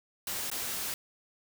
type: noise with dropouts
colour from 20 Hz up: white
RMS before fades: -35 dBFS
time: 0.27-0.94 s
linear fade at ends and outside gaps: 1 ms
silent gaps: 0.501-0.515 s
effects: none